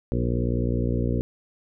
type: harmonic tone with a mistuned harmonic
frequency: 59.7 Hz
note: A#1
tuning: 42 cents sharp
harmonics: 1 / 2 / 3 / 4 / 5 / 6 / 7 / 8 / 9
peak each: -27 / -26 / -33 / -29 / -33 / -33 / -36 / -34 / -38 dBFS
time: 0.12-1.21 s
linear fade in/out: 0 ms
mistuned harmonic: 8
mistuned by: -19 cents
effects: none